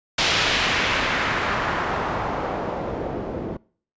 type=noise with low-pass filter sweep; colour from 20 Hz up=white; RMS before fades=-24 dBFS; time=0.18-3.57 s; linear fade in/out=5 ms; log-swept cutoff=3900 to 400 Hz; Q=1.2; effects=noise-tail reverb RT60 0.5 s tail -24 dB re dry + resampled to 16000 Hz